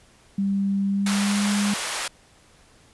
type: tone with pitch glide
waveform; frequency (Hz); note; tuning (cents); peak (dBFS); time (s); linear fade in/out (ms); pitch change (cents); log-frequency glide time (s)
sine; 197.3 to 203.7; G3 to G#3; +11 to -33; -20; 0.38-1.74; 5; +56; 0.88-1.42
type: high-pass noise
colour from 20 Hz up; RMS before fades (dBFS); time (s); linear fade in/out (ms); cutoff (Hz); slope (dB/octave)
pink; -28; 1.06-2.08; 5; 850; 12
effects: pink hiss -55 dBFS RMS until 2.93 s + resampled to 24000 Hz